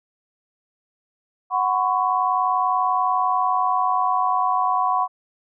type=chord; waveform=sine; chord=F# suspended fourth; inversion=none; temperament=equal with one note detuned; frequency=740 / 1008.5 / 1108.7 Hz; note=F#5 / B5 / C#6; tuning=0 / +36 / 0 cents; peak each=-22 dBFS; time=1.5-5.08 s; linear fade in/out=50 ms; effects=none